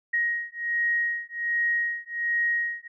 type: beating tone pair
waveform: sine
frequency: 1882 / 1883.3 Hz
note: A#6 / A#6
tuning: +16 / +17 cents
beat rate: 1.3 Hz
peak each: -27 dBFS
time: 0.13-2.88 s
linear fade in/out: 10 ms
effects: none